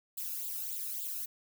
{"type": "noise with flanger", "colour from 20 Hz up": "violet", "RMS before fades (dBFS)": -38, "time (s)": [0.17, 1.26], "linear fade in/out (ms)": 10, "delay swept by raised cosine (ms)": [0.25, 0.79], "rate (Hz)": 3.5, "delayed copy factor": 0.8, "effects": []}